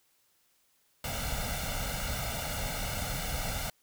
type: noise with comb filter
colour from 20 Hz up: pink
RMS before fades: -34 dBFS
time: 1.04-3.7 s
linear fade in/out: 2 ms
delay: 1.4 ms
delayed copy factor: +0.8
effects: white hiss -70 dBFS RMS until 3.82 s